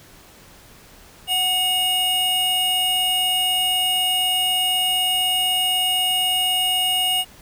square tone pair together, 740 / 2864 Hz, F#5 / F7, 0 / +43 cents, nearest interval octave + major seventh, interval 2343 cents, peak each -27 / -19 dBFS, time 1.27-7.25 s, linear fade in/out 50 ms, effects pink hiss -47 dBFS RMS until 7.41 s

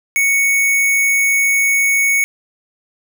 sine tone with sample-and-hold, 2223 Hz, C#7, 4 cents sharp, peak -11 dBFS, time 0.16-2.24 s, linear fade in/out 0 ms, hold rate 8820 Hz, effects none

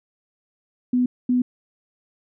sine tone bursts at uneven times, 248.7 Hz, B3, 12 cents sharp, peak -16 dBFS, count 2, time 0.93-1.06 / 1.29-1.42 s, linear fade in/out 5 ms, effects none

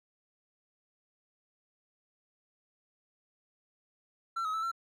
triangle tone with pitch steps, 1348 / 1271 / 1314 / 1351 Hz, E6 / D#6 / E6 / E6, +38 / +36 / -6 / +42 cents, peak -29 dBFS, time 4.36-4.716 s, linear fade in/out 10 ms, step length 89 ms, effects none

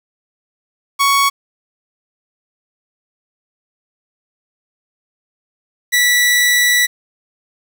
sawtooth tone pair in turn, 1114 / 1956.4 Hz, C#6 / B6, +8 / -17 cents, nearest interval minor seventh, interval 975 cents, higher second, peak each -7 dBFS, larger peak neither, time 0.99-1.3 / 5.92-6.87 s, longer second, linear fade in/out 20 ms, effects 7-bit

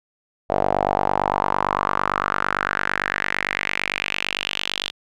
sawtooth tone with band-pass filter sweep, 48.86 Hz, G1, 5 cents flat, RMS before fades -23 dBFS, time 0.49-4.91 s, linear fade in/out 20 ms, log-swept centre 660 to 3400 Hz, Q 3.7, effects none

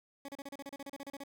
20% pulse tone bursts, 279.1 Hz, C#4, 12 cents sharp, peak -37 dBFS, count 15, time 0.25-1.236 s, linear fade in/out 2 ms, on 34 ms, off 34 ms, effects none

